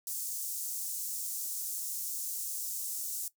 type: high-pass noise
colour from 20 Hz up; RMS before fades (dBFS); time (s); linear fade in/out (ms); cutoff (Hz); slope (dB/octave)
pink; -37; 0.07-3.28; 2; 6800; 24
effects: noise-tail reverb RT60 0.1 s tail -17 dB re dry